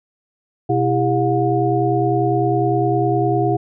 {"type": "tone cluster", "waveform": "sine", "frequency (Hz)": [125.4, 332, 401.9, 720], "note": ["B2", "E4", "G4", "F#5"], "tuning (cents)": [27, 12, 43, -47], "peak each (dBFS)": -20, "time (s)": [0.69, 3.57], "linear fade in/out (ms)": 10, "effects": []}